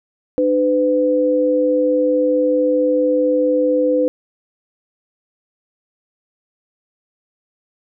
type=tone pair together; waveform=sine; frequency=300 / 504.5 Hz; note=D4 / B4; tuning=+37 / +37 cents; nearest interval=major sixth; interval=900 cents; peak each=-18 / -14 dBFS; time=0.38-4.08 s; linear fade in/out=0 ms; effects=none